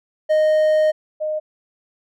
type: tone pair in turn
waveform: triangle / sine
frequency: 619 / 615.9 Hz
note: D#5 / D#5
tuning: -9 / -18 cents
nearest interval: unison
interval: 9 cents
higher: first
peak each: -11 / -20 dBFS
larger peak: first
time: 0.29-0.92 / 1.2-1.4 s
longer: first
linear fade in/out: 20 ms
effects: none